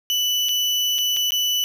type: tone with dropouts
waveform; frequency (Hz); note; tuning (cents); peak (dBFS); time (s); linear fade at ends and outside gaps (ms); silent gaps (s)
35% pulse; 2976; F#7; +9; -17; 0.1-1.64; 0; 0.486-0.491 / 0.983-0.987 / 1.165-1.169 / 1.307-1.32
effects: none